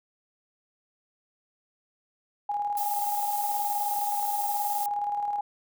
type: tone with tremolo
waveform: sine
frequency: 822 Hz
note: G#5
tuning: 18 cents flat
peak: -25 dBFS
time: 2.49-5.41 s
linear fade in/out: 5 ms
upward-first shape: square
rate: 19 Hz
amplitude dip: 35%
type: noise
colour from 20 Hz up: violet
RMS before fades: -34 dBFS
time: 2.77-4.86 s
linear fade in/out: 2 ms
effects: none